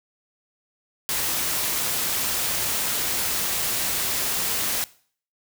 white noise, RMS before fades -25 dBFS, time 1.09-4.84 s, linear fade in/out 0 ms, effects noise-tail reverb RT60 0.5 s tail -20 dB re dry

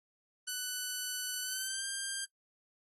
5% pulse tone with pitch glide, 1493 to 1590.9 Hz, F#6 to G6, +15 to +25 cents, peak -24 dBFS, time 0.47-2.25 s, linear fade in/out 10 ms, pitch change +110 cents, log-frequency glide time 1.42-1.86 s, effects noise-tail reverb RT60 0.1 s tail -20 dB re dry + AAC 32 kbps

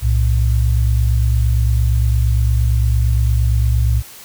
sine tone pair together, 63.99 / 112.7 Hz, C2 / A2, -38 / +42 cents, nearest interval minor seventh, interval 980 cents, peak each -13 / -16 dBFS, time 0.01-4.03 s, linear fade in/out 50 ms, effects white hiss -38 dBFS RMS until 4.24 s

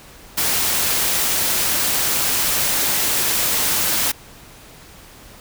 white noise, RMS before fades -19 dBFS, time 0.37-4.12 s, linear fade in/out 10 ms, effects pink hiss -43 dBFS RMS until 5.4 s

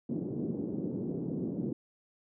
pink band-pass noise, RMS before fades -35 dBFS, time 0.09-1.73 s, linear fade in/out 5 ms, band 160 to 370 Hz, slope 24 dB/octave, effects none

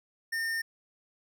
triangle tone with hard clipping, 1817 Hz, A#6, 45 cents flat, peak -31 dBFS, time 0.32-0.62 s, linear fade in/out 10 ms, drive 18 dB, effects none

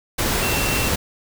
sine tone in noise, 2706 Hz, E7, 45 cents sharp, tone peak -26 dBFS, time 0.42-0.89 s, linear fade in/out 10 ms, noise pink, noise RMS -21 dBFS, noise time 0.18-0.96 s, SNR -8 dB, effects none

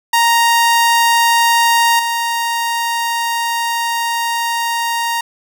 sawtooth tone with level steps, 932.3 Hz, A#5, in tune, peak -6 / -12 dBFS, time 0.13-5.21 s, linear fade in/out 5 ms, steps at 1.99 s, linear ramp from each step 5 ms, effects none

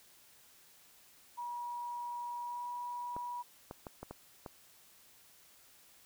sine tone with pitch glide, 961 to 969.9 Hz, B5 to B5, -48 to -32 cents, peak -38 dBFS, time 1.37-3.43 s, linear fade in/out 20 ms, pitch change +16 cents, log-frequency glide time 2.43-2.65 s
clicks, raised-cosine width 1 ms, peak -29 dBFS, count 6, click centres 3.165 / 3.711 / 3.868 / 4.03 / 4.11 / 4.462 s
effects white hiss -62 dBFS RMS until 6.05 s

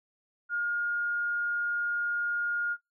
sine tone, 1422 Hz, F6, 31 cents sharp, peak -27 dBFS, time 0.49-2.77 s, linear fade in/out 50 ms, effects noise-tail reverb RT60 0.2 s tail -24 dB re dry

